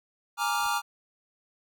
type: chord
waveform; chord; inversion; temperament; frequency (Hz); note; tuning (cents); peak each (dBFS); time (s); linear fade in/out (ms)
square; Bb dominant seventh; third; equal; 830.6 / 932.3 / 1174.7 / 1396.9; Ab5 / Bb5 / D6 / F6; 0 / 0 / 0 / 0; -32; 0.37-0.82; 50
type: noise with exponential growth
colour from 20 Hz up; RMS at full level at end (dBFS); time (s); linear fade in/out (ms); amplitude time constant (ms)
brown; -50; 0.47-0.67; 1; 42
effects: none

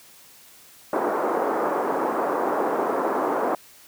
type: band-pass noise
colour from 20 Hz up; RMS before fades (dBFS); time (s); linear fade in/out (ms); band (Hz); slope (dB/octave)
pink; -24; 0.93-3.55; 2; 310 to 1200; 24
effects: white hiss -50 dBFS RMS until 3.87 s + high-pass 60 Hz 12 dB/octave

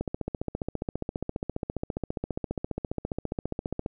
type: click train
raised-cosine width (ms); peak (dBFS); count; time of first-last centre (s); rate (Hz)
2; -16; 58; 0.01-3.861; 14.8
effects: none

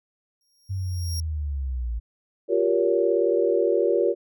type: tone with exponential growth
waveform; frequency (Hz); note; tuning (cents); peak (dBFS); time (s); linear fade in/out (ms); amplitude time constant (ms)
sawtooth; 5588; F8; 0; -27; 0.41-1.2; 1; 170
type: linear sweep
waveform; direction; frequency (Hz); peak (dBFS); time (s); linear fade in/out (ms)
sine; down; 98 to 55.1; -25; 0.69-2; 20
type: chord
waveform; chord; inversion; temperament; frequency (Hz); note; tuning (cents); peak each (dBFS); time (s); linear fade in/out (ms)
sine; G half-diminished seventh; third; just; 352.8 / 392 / 470.4 / 564.5; F4 / G4 / Bb4 / Db5; +18 / 0 / +16 / +31; -24 / -24 / -23 / -25; 2.48-4.15; 50
effects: none

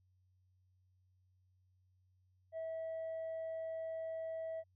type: tone with tanh clipping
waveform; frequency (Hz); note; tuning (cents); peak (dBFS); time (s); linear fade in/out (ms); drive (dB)
sine; 649; E5; -27; -40; 2.52-4.64; 50; 1
effects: added 92 Hz sine -70 dBFS peak until 4.75 s

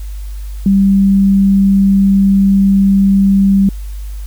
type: tone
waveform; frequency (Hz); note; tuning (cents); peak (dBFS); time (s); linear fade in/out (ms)
sine; 196; G3; 0; -6; 0.66-3.69; 2
effects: added 50 Hz sine -21 dBFS peak until 4.26 s + white hiss -43 dBFS RMS until 4.26 s

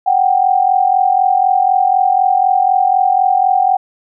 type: tone pair together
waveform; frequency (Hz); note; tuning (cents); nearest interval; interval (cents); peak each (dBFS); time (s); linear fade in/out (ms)
sine; 740 / 784; F#5 / G5; 0 / 0; minor second; 100; -12; 0.06-3.77; 10
effects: none

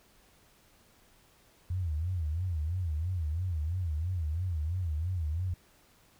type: tone with vibrato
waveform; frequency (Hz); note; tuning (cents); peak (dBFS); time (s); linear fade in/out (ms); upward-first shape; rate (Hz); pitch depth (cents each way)
sine; 83.8; E2; +29; -29; 1.7-5.54; 5; sine; 3; 190
effects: pink hiss -63 dBFS RMS until 6.19 s

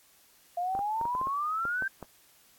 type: exponential sweep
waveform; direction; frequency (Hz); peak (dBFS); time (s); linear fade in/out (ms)
sine; up; 690 to 1591; -28; 0.57-1.88; 5
type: clicks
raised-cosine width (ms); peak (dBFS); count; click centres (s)
1; -25; 10; 0.751 / 0.791 / 1.013 / 1.054 / 1.151 / 1.214 / 1.271 / 1.653 / 1.823 / 2.027
effects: white hiss -61 dBFS RMS until 2.58 s + AAC 64 kbps

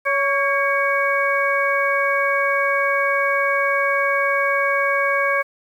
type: harmonic tone with a mistuned harmonic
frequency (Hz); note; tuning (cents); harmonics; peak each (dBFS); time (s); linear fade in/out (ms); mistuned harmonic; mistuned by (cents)
560; C#5; +18; 1 / 2 / 3 / 4; -22 / -22 / -22 / -22; 0.05-5.43; 20; 3; -50
effects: 8-bit

